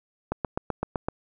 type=click train; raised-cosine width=1 ms; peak=-12 dBFS; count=7; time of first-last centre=0.32-1.085 s; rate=7.84 Hz; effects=none